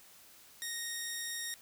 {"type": "tone", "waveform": "10% pulse", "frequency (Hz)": 1864.7, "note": "A#6", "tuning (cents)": 0, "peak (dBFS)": -28, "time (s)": [0.62, 1.54], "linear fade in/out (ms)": 0, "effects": ["white hiss -58 dBFS RMS until 1.61 s"]}